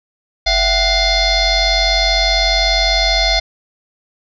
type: tone with frequency modulation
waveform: sine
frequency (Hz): 2093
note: C7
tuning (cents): 0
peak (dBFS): -11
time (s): 0.46-3.4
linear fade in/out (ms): 10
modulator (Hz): 713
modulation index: 3.9
effects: none